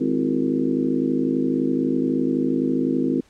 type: harmonic tone with a mistuned harmonic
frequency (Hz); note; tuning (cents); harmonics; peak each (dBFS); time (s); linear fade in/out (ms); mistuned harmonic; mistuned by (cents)
51.91; G#1; 0; 3 / 4 / 5 / 6 / 7 / 8 / 9; -33 / -29 / -21 / -25 / -29 / -33 / -31; 0-3.21; 10; 6; +91
effects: pink hiss -57 dBFS RMS until 3.29 s + low-pass 8000 Hz 12 dB/octave